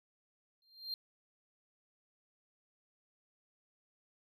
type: tone with exponential growth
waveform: triangle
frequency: 4186 Hz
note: C8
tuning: in tune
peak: -33 dBFS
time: 0.62-0.94 s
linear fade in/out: 1 ms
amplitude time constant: 69 ms
effects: none